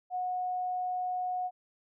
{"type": "tone", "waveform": "sine", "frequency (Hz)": 730, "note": "F#5", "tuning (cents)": -24, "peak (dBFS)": -30, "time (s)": [0.1, 1.51], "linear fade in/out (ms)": 50, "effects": []}